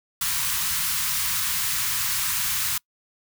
white band-stop noise, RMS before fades -25 dBFS, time 0.21-2.78 s, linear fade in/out 5 ms, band 180 to 950 Hz, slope 48 dB/octave, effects noise-tail reverb RT60 0.1 s tail -26 dB re dry

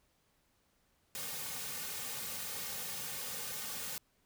white noise with comb filter, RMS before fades -41 dBFS, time 1.15-3.98 s, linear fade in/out 0 ms, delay 3 ms, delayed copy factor -0.9, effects pink hiss -74 dBFS RMS until 4.25 s

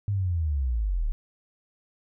sine linear sweep, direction down, 103.83 to 32.83 Hz, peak -23 dBFS, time 0.08-1.12 s, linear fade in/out 0 ms, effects none

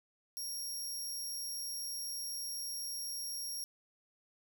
20% pulse tone, 5588 Hz, F8, in tune, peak -33 dBFS, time 0.37-3.64 s, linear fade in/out 0 ms, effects none

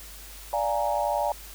sine chord, Bb dominant seventh, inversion first, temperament equal, 587.3 / 698.5 / 830.6 / 932.3 Hz, D5 / F5 / Ab5 / Bb5, 0 / 0 / 0 / 0 cents, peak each -28 / -30 / -28 / -30 dBFS, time 0.53-1.32 s, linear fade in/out 2 ms, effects added 50 Hz sine -45 dBFS peak until 1.54 s + white hiss -45 dBFS RMS until 1.54 s

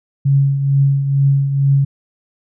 sine tone with tremolo, 138.59 Hz, C#3, in tune, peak -8 dBFS, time 0.25-1.85 s, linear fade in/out 10 ms, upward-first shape triangle, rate 2.2 Hz, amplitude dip 60%, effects none

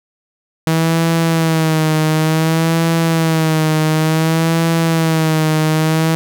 sawtooth tone with vibrato, 160.6 Hz, E3, 45 cents flat, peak -8 dBFS, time 0.67-6.15 s, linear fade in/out 0 ms, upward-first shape sine, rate 0.56 Hz, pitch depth 50 cents each way, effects none

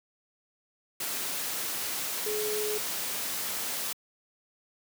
sine tone in noise, 423.5 Hz, G#4, 34 cents sharp, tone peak -30 dBFS, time 2.26-2.78 s, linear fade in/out 5 ms, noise white, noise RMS -33 dBFS, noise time 1-3.93 s, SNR 0 dB, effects high-pass 150 Hz 12 dB/octave

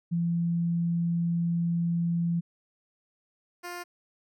sine / 10% pulse tone pair in turn, 170 / 352 Hz, F3 / F4, -46 / +14 cents, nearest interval octave + minor second, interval 1260 cents, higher second, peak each -24 / -28 dBFS, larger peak first, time 0.11-2.41 / 3.63-3.84 s, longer first, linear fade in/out 20 ms, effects none

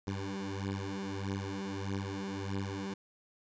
15% pulse beating tone pair, 97 / 98.6 Hz, G2 / G2, -18 / +11 cents, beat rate 1.6 Hz, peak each -32 / -32 dBFS, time 0.07-2.94 s, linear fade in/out 5 ms, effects resampled to 16000 Hz

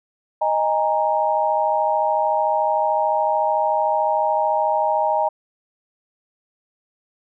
sine chord, D# suspended fourth, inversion none, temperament equal with one note detuned, 622.3 / 818.7 / 932.3 Hz, D#5 / G#5 / A#5, 0 / -25 / 0 cents, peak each -21 dBFS, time 0.41-5.29 s, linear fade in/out 10 ms, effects none

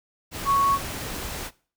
sine tone in noise, 1110 Hz, C#6, 2 cents sharp, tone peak -17 dBFS, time 0.45-0.79 s, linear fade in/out 50 ms, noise pink, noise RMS -33 dBFS, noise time 0.31-1.51 s, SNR +13 dB, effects noise-tail reverb RT60 0.4 s tail -20 dB re dry

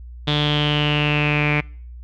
sawtooth tone with low-pass filter sweep, 148.4 Hz, D3, 18 cents sharp, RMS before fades -19 dBFS, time 0.27-1.61 s, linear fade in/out 10 ms, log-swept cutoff 3500 to 2300 Hz, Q 9.3, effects noise-tail reverb RT60 0.5 s tail -26 dB re dry + added 60 Hz sine -34 dBFS peak until 2.03 s

